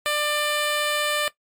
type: tone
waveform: 10% pulse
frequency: 595 Hz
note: D5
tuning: 22 cents sharp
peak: -13 dBFS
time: 0.06-1.28 s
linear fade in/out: 0 ms
effects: noise-tail reverb RT60 0.1 s tail -17 dB re dry + MP3 64 kbps